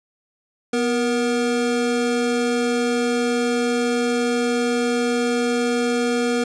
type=tone pair together; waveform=square; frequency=245.3 / 473.1 Hz; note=B3 / A#4; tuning=-12 / +26 cents; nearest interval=major seventh; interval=1138 cents; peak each=-22 / -22 dBFS; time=0.73-6.44 s; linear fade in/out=5 ms; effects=resampled to 22050 Hz